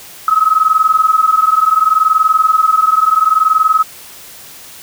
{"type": "tone pair together", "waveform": "sine", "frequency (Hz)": [1270, 1290.7], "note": ["D#6", "E6"], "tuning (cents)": [35, -37], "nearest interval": "unison", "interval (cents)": 28, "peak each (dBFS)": -11, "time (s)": [0.28, 3.83], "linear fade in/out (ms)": 2, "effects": ["white hiss -35 dBFS RMS until 4.82 s"]}